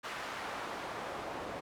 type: noise with band-pass filter sweep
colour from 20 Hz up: pink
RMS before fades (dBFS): -41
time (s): 0.03-1.61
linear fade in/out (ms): 20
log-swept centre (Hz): 1400 to 610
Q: 0.88
effects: none